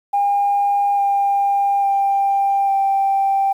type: tone with pitch steps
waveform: sine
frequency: 807 / 799.6 / 792.2 / 784.9 Hz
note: G#5 / G5 / G5 / G5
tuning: -50 / +34 / +18 / +2 cents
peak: -13 dBFS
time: 0.13-3.53 s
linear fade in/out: 10 ms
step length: 850 ms
effects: tanh soft clip ceiling -9 dBFS + 8-bit